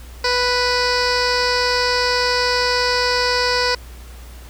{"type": "tone with low-pass filter", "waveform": "15% pulse", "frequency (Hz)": 493.9, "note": "B4", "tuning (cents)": 0, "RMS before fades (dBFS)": -18, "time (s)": [0.24, 3.75], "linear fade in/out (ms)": 5, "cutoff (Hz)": 4900, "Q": 3.3, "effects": ["added 60 Hz sine -35 dBFS peak until 4.49 s", "pink hiss -44 dBFS RMS until 4.49 s"]}